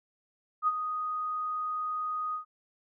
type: tone with ADSR envelope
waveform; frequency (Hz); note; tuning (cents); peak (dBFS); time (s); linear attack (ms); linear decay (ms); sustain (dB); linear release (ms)
sine; 1244.5; D#6; 0; -21; 0.62-2.45; 54; 36; -9; 110
effects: none